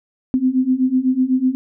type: beating tone pair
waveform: sine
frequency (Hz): 253.2 / 261.2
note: B3 / C4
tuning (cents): +43 / -3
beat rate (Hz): 8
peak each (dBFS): -18 / -16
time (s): 0.34-1.55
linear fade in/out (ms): 0
effects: none